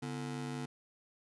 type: ring-modulated tone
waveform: 35% pulse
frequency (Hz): 195.5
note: G3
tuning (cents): -4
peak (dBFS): -33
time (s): 0.02-0.66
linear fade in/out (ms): 10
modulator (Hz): 55
effects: resampled to 24000 Hz